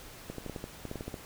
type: clicks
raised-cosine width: 2 ms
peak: -24 dBFS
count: 12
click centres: 0.3 / 0.383 / 0.463 / 0.497 / 0.562 / 0.641 / 0.853 / 0.914 / 0.957 / 1.009 / 1.08 / 1.142 s
effects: pink hiss -49 dBFS RMS until 1.25 s